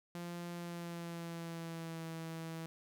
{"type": "tone with pitch glide", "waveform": "sawtooth", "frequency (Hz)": [173, 163.29], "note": ["F3", "E3"], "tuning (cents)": [-16, -16], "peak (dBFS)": -38, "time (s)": [0.15, 2.66], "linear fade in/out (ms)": 0, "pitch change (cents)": -100, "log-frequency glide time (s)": [0.56, 2.07], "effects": []}